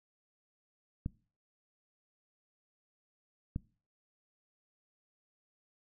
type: clicks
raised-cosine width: 5 ms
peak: -22 dBFS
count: 2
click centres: 1.061 / 3.561 s
effects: noise-tail reverb RT60 0.4 s tail -22 dB re dry